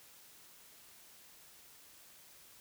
silence, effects white hiss -59 dBFS RMS until 2.6 s

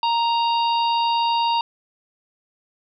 harmonic tone, 932 Hz, A#5, 1 cent flat, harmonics 1 / 3 / 4 / 5, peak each -18 / -28 / -30 / -32 dBFS, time 0.03-1.61 s, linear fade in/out 2 ms, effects none

